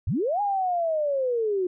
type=linear two-way sweep; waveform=sine; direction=up then down; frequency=62 to 831 to 353.8 Hz; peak=-22 dBFS; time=0.07-1.67 s; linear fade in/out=5 ms; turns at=0.41 s; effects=none